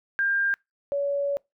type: tone pair in turn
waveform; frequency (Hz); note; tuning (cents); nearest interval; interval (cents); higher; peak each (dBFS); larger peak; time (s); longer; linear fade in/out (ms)
sine; 1599 / 565.3; G6 / C#5; +34 / +34; octave + tritone; 1800; first; -21 / -23; first; 0.19-0.54 / 0.92-1.37; second; 0
effects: noise-tail reverb RT60 0.2 s tail -26 dB re dry